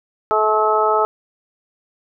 harmonic tone, 215.5 Hz, A3, 36 cents flat, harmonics 2 / 3 / 4 / 5 / 6, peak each -19 / -21 / -19 / -26 / -18 dBFS, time 0.31-1.05 s, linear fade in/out 0 ms, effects none

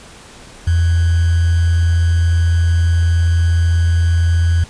sine tone with sample-and-hold, 84.6 Hz, E2, 45 cents sharp, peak -10 dBFS, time 0.67-4.64 s, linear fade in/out 5 ms, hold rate 1575 Hz, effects pink hiss -39 dBFS RMS until 4.69 s + resampled to 22050 Hz

